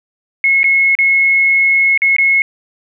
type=tone with dropouts; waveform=sine; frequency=2176 Hz; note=C#7; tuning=33 cents flat; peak=-8 dBFS; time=0.44-2.42 s; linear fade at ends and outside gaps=1 ms; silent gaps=0.632-0.642 / 0.952-0.988 / 1.976-2.019 / 2.165-2.184 s; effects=none